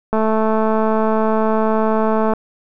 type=click train; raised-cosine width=1 ms; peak=-5 dBFS; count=484; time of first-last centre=0.13-2.335 s; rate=219 Hz; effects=none